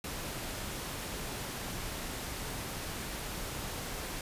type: noise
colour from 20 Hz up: pink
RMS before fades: -39 dBFS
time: 0.04-4.21 s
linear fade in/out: 2 ms
effects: resampled to 32000 Hz